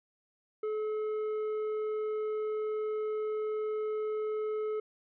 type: tone with tanh clipping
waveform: sine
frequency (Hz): 429.4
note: A4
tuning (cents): -42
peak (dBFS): -32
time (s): 0.63-4.8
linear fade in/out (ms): 5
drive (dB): 7
effects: none